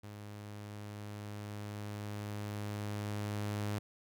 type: tone with level ramp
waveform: sawtooth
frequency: 103.83 Hz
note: G#2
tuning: in tune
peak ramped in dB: -42 to -30 dBFS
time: 0.03-3.79 s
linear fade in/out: 10 ms
effects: none